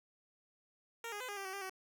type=tone with pitch steps; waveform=10% pulse; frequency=462.9 / 412 / 507 / 407.9 / 392.8 / 379.1 / 397.3 / 377.9 Hz; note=A#4 / G#4 / B4 / G#4 / G4 / F#4 / G4 / F#4; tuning=-12 / -14 / +45 / -31 / +4 / +42 / +23 / +37 cents; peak=-33 dBFS; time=1.04-1.696 s; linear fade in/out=2 ms; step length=82 ms; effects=none